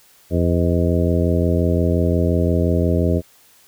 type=harmonic tone with a mistuned harmonic; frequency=85.7 Hz; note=F2; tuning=32 cents flat; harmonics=1 / 2 / 3 / 4 / 5 / 6 / 7; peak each=-18 / -21 / -23 / -24 / -25 / -26 / -26 dBFS; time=0.3-3.22 s; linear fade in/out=50 ms; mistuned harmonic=7; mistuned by=+69 cents; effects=white hiss -52 dBFS RMS until 3.67 s